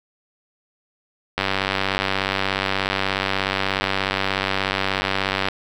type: click train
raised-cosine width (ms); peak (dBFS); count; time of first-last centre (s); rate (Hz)
0.3; -4; 398; 1.38-5.485; 96.7
effects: 7-bit